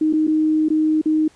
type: tone with dropouts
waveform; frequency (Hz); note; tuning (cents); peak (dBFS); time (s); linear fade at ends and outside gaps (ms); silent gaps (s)
sine; 311.1; D#4; 0; -14; 0.01-1.28; 5; 0.128-0.134 / 0.27-0.277 / 0.686-0.702 / 1.015-1.057
effects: pink hiss -53 dBFS RMS until 1.35 s + resampled to 22050 Hz